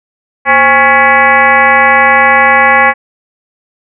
sine tone with frequency modulation, 1396.9 Hz, F6, in tune, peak -3 dBFS, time 0.45-2.94 s, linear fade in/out 50 ms, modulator 290 Hz, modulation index 2.8, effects none

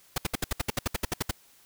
pink noise bursts, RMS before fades -27 dBFS, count 14, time 0.16-1.312 s, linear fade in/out 5 ms, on 21 ms, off 66 ms, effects white hiss -59 dBFS RMS until 1.65 s

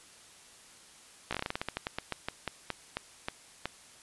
slowing click train, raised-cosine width 0.3 ms, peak -16 dBFS, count 21, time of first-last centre 1.31-3.656 s, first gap 16 ms, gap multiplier 1.18, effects white hiss -55 dBFS RMS until 4.02 s + resampled to 24000 Hz

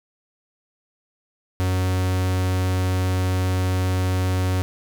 45% pulse tone, 92.5 Hz, F#2, in tune, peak -19 dBFS, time 1.6-4.62 s, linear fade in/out 0 ms, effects none

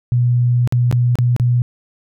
sine tone with dropouts, 122 Hz, B2, 21 cents flat, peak -11 dBFS, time 0.12-1.62 s, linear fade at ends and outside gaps 0 ms, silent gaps 0.675-0.724 / 0.913-0.926 / 1.155-1.187 / 1.364-1.398 s, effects none

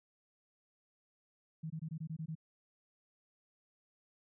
sine tone bursts, 159.2 Hz, D#3, 40 cents sharp, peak -38 dBFS, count 8, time 1.63-2.353 s, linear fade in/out 10 ms, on 72 ms, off 21 ms, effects none

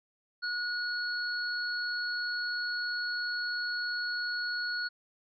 sine tone pair together, 1454 / 4357 Hz, F#6 / C#8, -31 / -31 cents, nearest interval octave + perfect fifth, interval 1900 cents, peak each -32 / -36 dBFS, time 0.42-4.89 s, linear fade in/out 20 ms, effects none

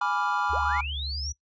triangle chord, G# diminished seventh, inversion none, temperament equal, 830.6 / 987.8 / 1174.7 / 1396.9 Hz, G#5 / B5 / D6 / F6, 0 / 0 / 0 / 0 cents, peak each -28 dBFS, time 0.01-0.81 s, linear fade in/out 5 ms
sine tone with vibrato, 71.9 Hz, D2, 36 cents flat, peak -32 dBFS, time 0.49-1.33 s, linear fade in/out 20 ms, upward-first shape triangle, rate 12 Hz, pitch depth 49 cents each way
sine linear sweep, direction up, 375.9 to 5890 Hz, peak -32 dBFS, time 0.53-1.32 s, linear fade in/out 2 ms
effects noise-tail reverb RT60 0.1 s tail -19 dB re dry + resampled to 16000 Hz

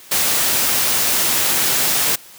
white noise, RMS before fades -17 dBFS, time 0.11-2.16 s, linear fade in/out 10 ms, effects white hiss -42 dBFS RMS until 2.38 s + high-pass 100 Hz 12 dB/octave

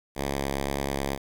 5% pulse tone with vibrato, 69.2 Hz, C#2, 2 cents flat, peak -16 dBFS, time 0.15-1.19 s, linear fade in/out 50 ms, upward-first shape sine, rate 2.1 Hz, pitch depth 8 cents each way, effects 9-bit

